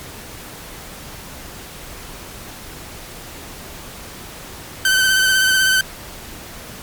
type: tone with vibrato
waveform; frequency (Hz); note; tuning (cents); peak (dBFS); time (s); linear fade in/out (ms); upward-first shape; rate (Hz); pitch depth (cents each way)
sawtooth; 1533; G6; -39; -9; 4.85-5.81; 2; sine; 16; 28
effects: pink hiss -35 dBFS RMS until 6.82 s + MP3 96 kbps